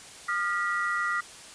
sine tone cluster, 1216 / 1403 / 1938 Hz, D#6 / F6 / B6, -40 / +8 / -33 cents, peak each -30 dBFS, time 0.28-1.21 s, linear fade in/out 10 ms, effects white hiss -46 dBFS RMS until 1.54 s + resampled to 22050 Hz

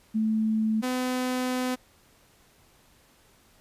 sine / sawtooth tone pair in turn, 218.8 / 253.3 Hz, A3 / B3, -9 / +44 cents, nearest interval minor third, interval 253 cents, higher second, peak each -22 dBFS, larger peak neither, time 0.14-0.82 / 0.82-1.76 s, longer second, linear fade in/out 20 ms, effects pink hiss -60 dBFS RMS until 3.6 s + resampled to 32000 Hz

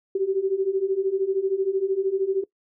sine beating tone pair, 377.4 / 390.4 Hz, F#4 / G4, +34 / -7 cents, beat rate 13 Hz, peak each -25 / -23 dBFS, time 0.15-2.44 s, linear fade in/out 5 ms, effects noise-tail reverb RT60 0.1 s tail -21 dB re dry

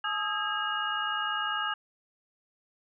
sine tone cluster, 853 / 1244 / 1304 / 1629 / 2863 Hz, G#5 / D#6 / E6 / G#6 / F7, +46 / -1 / -19 / -34 / +42 cents, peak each -37 / -33 / -37 / -33 / -35 dBFS, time 0.04-1.74 s, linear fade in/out 5 ms, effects none

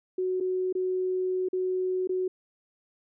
sine tone with dropouts, 370 Hz, F#4, in tune, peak -25 dBFS, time 0.18-2.28 s, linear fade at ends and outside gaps 5 ms, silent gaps 0.402-0.407 / 0.727-0.751 / 1.487-1.53 / 2.074-2.092 s, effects none

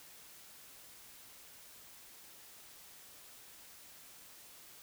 silence, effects white hiss -56 dBFS RMS until 4.82 s

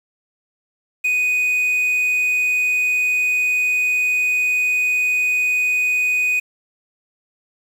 triangle tone with quantisation, 2489 Hz, D#7, in tune, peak -14 dBFS, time 1.04-6.4 s, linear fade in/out 10 ms, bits 7, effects none

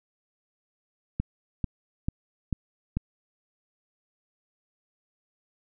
click train, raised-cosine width 5 ms, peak -14 dBFS, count 5, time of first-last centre 1.2-2.97 s, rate 2.26 Hz, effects none

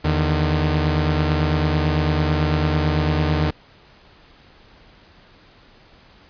sawtooth tone pair together, 80.2 / 151.4 Hz, E2 / D#3, -47 / -47 cents, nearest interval major seventh, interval 1100 cents, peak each -16 dBFS, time 0.04-3.51 s, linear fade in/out 10 ms, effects pink hiss -50 dBFS RMS until 6.29 s + resampled to 11025 Hz

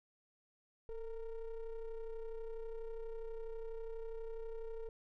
triangle ring-modulated tone, 233.1 Hz, A#3, in tune, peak -36 dBFS, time 0.89-4.89 s, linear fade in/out 2 ms, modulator 217 Hz, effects none

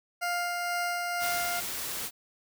20% pulse tone with tremolo, 702 Hz, F5, 9 cents sharp, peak -23 dBFS, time 0.21-1.61 s, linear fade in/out 20 ms, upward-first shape sine, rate 2.1 Hz, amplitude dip 25%
white noise, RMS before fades -35 dBFS, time 1.19-2.11 s, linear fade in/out 50 ms
effects none

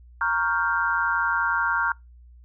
sine chord, G half-diminished seventh, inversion first, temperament equal, 932.3 / 1108.7 / 1396.9 / 1568 Hz, Bb5 / Db6 / F6 / G6, 0 / 0 / 0 / 0 cents, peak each -27 / -29 / -24 / -27 dBFS, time 0.21-1.92 s, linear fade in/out 2 ms, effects noise-tail reverb RT60 0.2 s tail -25 dB re dry + added 60 Hz sine -46 dBFS peak until 2.44 s

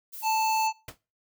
violet noise, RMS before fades -40 dBFS, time 0.12-0.68 s, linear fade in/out 20 ms
harmonic tone, 880 Hz, A5, in tune, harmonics 1 / 3 / 5 / 7 / 8, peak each -23 / -33 / -37 / -40 / -41 dBFS, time 0.22-0.73 s, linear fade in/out 50 ms
pink noise with exponential decay, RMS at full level -35 dBFS, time 0.88-0.98 s, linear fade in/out 5 ms, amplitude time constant 20 ms
effects noise-tail reverb RT60 0.3 s tail -21 dB re dry

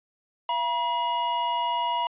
square tone pair together, 680.9 / 961 Hz, F5 / B5, -44 / -48 cents, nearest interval tritone, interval 596 cents, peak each -34 / -25 dBFS, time 0.49-2.07 s, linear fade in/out 2 ms, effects resampled to 8000 Hz

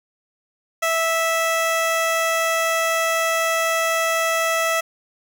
15% pulse tone, 656 Hz, E5, 9 cents flat, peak -12 dBFS, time 0.82-4.81 s, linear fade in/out 10 ms, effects none

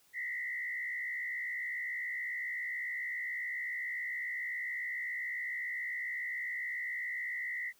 sine tone with frequency modulation, 1975.5 Hz, B6, in tune, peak -35 dBFS, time 0.13-7.73 s, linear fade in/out 50 ms, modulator 67.2 Hz, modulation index 1.4, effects white hiss -67 dBFS RMS until 7.79 s

